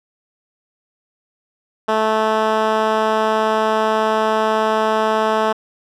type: tone with band-pass filter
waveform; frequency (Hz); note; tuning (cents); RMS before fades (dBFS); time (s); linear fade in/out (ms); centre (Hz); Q
10% pulse; 218.3; A3; -13; -17; 1.88-5.53; 10; 790; 0.6
effects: none